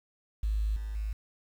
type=tone with level steps; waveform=sine; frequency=52.8 Hz; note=G#1; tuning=29 cents sharp; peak=-26 / -33 / -30 dBFS; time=0.43-1.13 s; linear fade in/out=5 ms; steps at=0.76 / 0.95 s; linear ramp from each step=5 ms; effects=9-bit